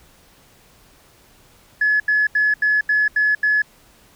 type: tone bursts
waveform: sine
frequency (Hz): 1705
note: G#6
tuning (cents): +45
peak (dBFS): -13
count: 7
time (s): 1.81-3.62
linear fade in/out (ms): 5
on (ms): 190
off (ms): 80
effects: tanh soft clip ceiling -9 dBFS + pink hiss -52 dBFS RMS until 4.15 s